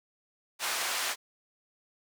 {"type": "band-pass noise", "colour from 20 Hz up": "pink", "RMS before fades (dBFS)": -32, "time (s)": [0.59, 1.16], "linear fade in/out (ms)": 50, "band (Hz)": [940, 12000], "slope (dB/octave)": 12, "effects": []}